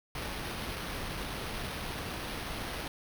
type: noise with sample-and-hold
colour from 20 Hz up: pink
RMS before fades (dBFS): -38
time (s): 0.15-2.88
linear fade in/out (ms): 2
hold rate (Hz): 7350
effects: none